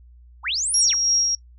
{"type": "linear two-way sweep", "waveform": "sine", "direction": "up then down", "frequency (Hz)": [707, 11175, 707], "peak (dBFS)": -21, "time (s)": [0.43, 0.95], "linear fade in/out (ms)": 50, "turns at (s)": 0.77}
{"type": "tone with tremolo", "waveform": "sine", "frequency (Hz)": 5610, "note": "F8", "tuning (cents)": 7, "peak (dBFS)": -16, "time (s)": [0.74, 1.35], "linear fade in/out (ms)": 2, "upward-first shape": "sine", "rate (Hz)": 3.1, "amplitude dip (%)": 35}
{"effects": ["noise-tail reverb RT60 0.1 s tail -21 dB re dry", "added 60 Hz sine -45 dBFS peak until 1.58 s"]}